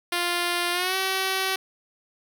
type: tone with pitch glide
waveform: 5% pulse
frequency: 349.5 to 381.1 Hz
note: F4 to G4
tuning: +1 to -49 cents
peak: -12 dBFS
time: 0.12-1.56 s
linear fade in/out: 5 ms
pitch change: +150 cents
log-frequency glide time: 0.72-0.96 s
effects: none